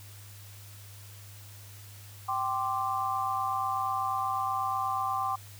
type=chord; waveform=sine; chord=G suspended fourth; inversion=none; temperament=equal with one note detuned; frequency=777.7 / 1046.5 / 1174.7 Hz; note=G5 / C6 / D6; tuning=-14 / 0 / 0 cents; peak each=-32 dBFS; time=2.28-5.36 s; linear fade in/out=10 ms; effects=added 101 Hz sine -47 dBFS peak until 5.59 s + white hiss -52 dBFS RMS until 5.59 s